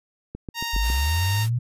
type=click train; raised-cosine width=3 ms; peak=-20 dBFS; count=5; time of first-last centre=0.35-0.901 s; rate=7.26 Hz
type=tone with pitch glide; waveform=10% pulse; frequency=930 to 924.6 Hz; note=A#5 to A#5; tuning=-4 to -14 cents; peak=-18 dBFS; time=0.54-1.47 s; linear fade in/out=50 ms; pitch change=-10 cents; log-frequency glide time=0.71-0.77 s
type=linear sweep; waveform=sine; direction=up; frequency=44.74 to 124.5 Hz; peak=-20 dBFS; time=0.73-1.59 s; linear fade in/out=10 ms
type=high-pass noise; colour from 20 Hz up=white; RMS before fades=-36 dBFS; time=0.81-1.5 s; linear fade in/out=50 ms; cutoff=130 Hz; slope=12 dB/octave
effects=resampled to 32000 Hz